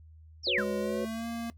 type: exponential sweep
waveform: sine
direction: down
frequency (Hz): 5820 to 1146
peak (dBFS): -26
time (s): 0.43-0.64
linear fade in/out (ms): 50
type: chord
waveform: sine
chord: F# suspended fourth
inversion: none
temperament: just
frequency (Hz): 370 / 493.3 / 555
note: F#4 / B4 / C#5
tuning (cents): 0 / -2 / +2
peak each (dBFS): -34 / -34 / -35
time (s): 0.47-1.05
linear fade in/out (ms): 2
type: tone with pitch glide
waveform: square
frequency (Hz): 207.7 to 231.8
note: G#3 to A#3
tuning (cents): 0 to -10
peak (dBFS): -34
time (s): 0.58-1.5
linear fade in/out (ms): 0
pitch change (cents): +190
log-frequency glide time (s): 0.79-1.27
effects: noise-tail reverb RT60 0.1 s tail -18 dB re dry + added 79 Hz sine -50 dBFS peak until 1.57 s